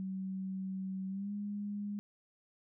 sine tone with pitch glide, 190 to 204.8 Hz, F#3 to G#3, +46 to -24 cents, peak -36 dBFS, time 0-1.99 s, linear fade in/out 0 ms, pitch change +130 cents, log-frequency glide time 1.08-1.32 s, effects none

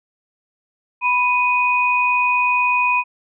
sine tone pair together, 987.8 / 2489 Hz, B5 / D#7, 0 / 0 cents, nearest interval octave + major third, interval 1600 cents, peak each -17 dBFS, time 1.01-3.04 s, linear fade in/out 50 ms, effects none

